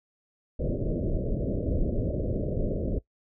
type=low-pass noise; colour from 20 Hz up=pink; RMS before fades=-28 dBFS; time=0.59-2.99 s; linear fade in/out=10 ms; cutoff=620 Hz; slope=96 dB/octave; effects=noise-tail reverb RT60 0.1 s tail -18 dB re dry